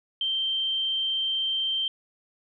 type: tone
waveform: sine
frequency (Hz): 3136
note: G7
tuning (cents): 0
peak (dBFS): -24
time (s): 0.21-1.88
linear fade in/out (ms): 2
effects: none

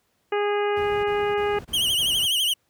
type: harmonic tone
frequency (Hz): 411.4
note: G#4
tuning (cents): -16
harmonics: 1 / 2 / 3 / 4 / 5 / 6 / 7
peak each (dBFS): -22 / -28 / -32 / -34 / -36 / -38 / -39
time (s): 0.32-1.59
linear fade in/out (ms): 5
type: noise bursts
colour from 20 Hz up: brown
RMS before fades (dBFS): -35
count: 5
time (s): 0.76-2.26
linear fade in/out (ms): 10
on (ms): 280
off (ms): 25
type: tone with vibrato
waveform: 45% pulse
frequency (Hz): 3038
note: F#7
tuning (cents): +45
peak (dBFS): -20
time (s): 1.73-2.54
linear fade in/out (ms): 10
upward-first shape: triangle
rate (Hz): 12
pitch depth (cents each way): 140
effects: pink hiss -69 dBFS RMS until 2.69 s + high-pass 80 Hz 12 dB/octave

